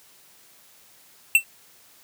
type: tone with exponential decay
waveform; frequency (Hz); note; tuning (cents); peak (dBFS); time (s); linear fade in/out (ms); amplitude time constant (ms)
square; 2690; E7; +34; -9; 1.35-1.44; 2; 18
effects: white hiss -54 dBFS RMS until 2.03 s + high-pass 80 Hz 12 dB/octave